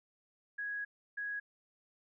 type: tone bursts at uneven times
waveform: sine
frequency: 1661.2 Hz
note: G#6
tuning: in tune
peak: -36 dBFS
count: 2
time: 0.58-0.85 / 1.17-1.4 s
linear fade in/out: 10 ms
effects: none